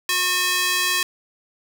square tone with high-pass filter, 362.8 Hz, F#4, 34 cents flat, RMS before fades -21 dBFS, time 0.09-1.03 s, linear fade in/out 2 ms, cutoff 1900 Hz, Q 0.82, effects none

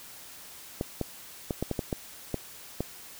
clicks, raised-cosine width 2 ms, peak -15 dBFS, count 9, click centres 0.811 / 1.013 / 1.508 / 1.626 / 1.713 / 1.792 / 1.928 / 2.343 / 2.806 s, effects white hiss -47 dBFS RMS until 3.19 s

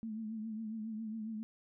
sine tone with vibrato, 219.7 Hz, A3, 2 cents flat, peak -38 dBFS, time 0.03-1.43 s, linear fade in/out 0 ms, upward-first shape triangle, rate 7.3 Hz, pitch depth 67 cents each way, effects none

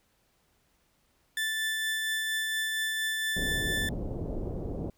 30% pulse tone with tremolo, 1760 Hz, A6, in tune, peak -25 dBFS, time 1.37-3.89 s, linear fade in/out 2 ms, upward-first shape triangle, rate 4.3 Hz, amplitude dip 25%
pink low-pass noise, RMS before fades -34 dBFS, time 3.36-4.9 s, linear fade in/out 2 ms, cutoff 580 Hz, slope 24 dB/octave
effects pink hiss -70 dBFS RMS until 4.97 s

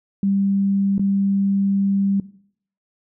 sine tone with dropouts, 197.2 Hz, G3, 11 cents sharp, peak -16 dBFS, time 0.23-2.2 s, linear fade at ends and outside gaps 2 ms, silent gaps 0.981-0.994 s, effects noise-tail reverb RT60 0.6 s tail -18 dB re dry

